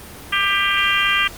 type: harmonic tone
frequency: 396.8 Hz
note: G4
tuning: 21 cents sharp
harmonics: 3 / 4 / 5 / 6 / 7 / 8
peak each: -22 / -22 / -22 / -22 / -22 / -22 dBFS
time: 0.32-1.28 s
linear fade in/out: 10 ms
effects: pink hiss -37 dBFS RMS until 1.37 s + Opus 32 kbps